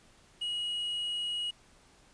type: tone with quantisation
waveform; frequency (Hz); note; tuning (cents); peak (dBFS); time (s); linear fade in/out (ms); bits
triangle; 2900; F#7; -35; -30; 0.41-1.51; 10; 9
effects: pink hiss -61 dBFS RMS until 2.13 s + resampled to 22050 Hz